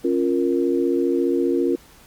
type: chord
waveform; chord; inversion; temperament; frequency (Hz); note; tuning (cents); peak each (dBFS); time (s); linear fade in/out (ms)
sine; Bb minor; first; equal with one note detuned; 274.3 / 349.2 / 466.2; Db4 / F4 / Bb4; -18 / 0 / 0; -22 / -20 / -24; 0.04-1.76; 10
effects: pink hiss -50 dBFS RMS until 2.06 s + Opus 48 kbps